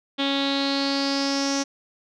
sawtooth tone with low-pass filter sweep, 276.7 Hz, C#4, 3 cents flat, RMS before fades -24 dBFS, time 0.18-1.64 s, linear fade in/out 20 ms, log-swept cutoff 3500 to 5900 Hz, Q 7.2, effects none

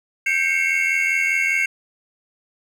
triangle tone cluster, 1574 / 2167 / 2252 / 2708 Hz, G6 / C#7 / C#7 / E7, +7 / -40 / +27 / +46 cents, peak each -25 / -18 / -22 / -24 dBFS, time 0.26-1.66 s, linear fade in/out 5 ms, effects none

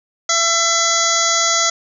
harmonic tone, 671 Hz, E5, 31 cents sharp, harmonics 1 / 2 / 3 / 5 / 6 / 7 / 8 / 9 / 10, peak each -24 / -20 / -22 / -24 / -25 / -26 / -26 / -20 / -20 dBFS, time 0.29-1.7 s, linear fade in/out 5 ms, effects none

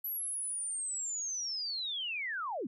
sine linear sweep, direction down, 11890 to 196 Hz, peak -34 dBFS, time 0.04-2.67 s, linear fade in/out 5 ms, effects none

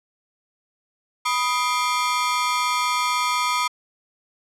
sawtooth ring-modulated tone, 1118 Hz, C#6, 14 cents sharp, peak -13 dBFS, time 1.25-3.68 s, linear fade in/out 10 ms, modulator 132 Hz, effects low-pass 9000 Hz 12 dB/octave

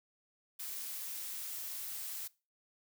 blue noise, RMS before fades -42 dBFS, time 0.59-2.28 s, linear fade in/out 10 ms, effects noise-tail reverb RT60 0.3 s tail -21 dB re dry

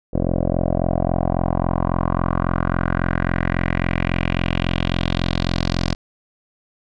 10% pulse tone with low-pass filter sweep, 43.65 Hz, F1, in tune, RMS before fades -20 dBFS, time 0.13-5.95 s, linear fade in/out 10 ms, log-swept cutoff 490 to 5000 Hz, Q 2.9, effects none

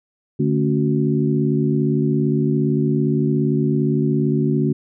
harmonic tone with a mistuned harmonic, 73.5 Hz, D2, 2 cents sharp, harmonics 2 / 3 / 4 / 5, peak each -19 / -21 / -22 / -23 dBFS, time 0.39-4.73 s, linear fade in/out 10 ms, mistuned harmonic 4, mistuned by -97 cents, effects none

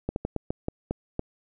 slowing click train, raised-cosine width 2 ms, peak -14 dBFS, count 8, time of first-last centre 0.09-1.194 s, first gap 71 ms, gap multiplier 1.26, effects none

